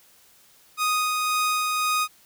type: tone with tremolo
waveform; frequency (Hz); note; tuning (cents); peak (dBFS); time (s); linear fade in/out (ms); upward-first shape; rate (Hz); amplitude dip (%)
sawtooth; 1244.5; D#6; 0; -17; 0.77-2.08; 50; sine; 1.9; 25
effects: white hiss -56 dBFS RMS until 2.25 s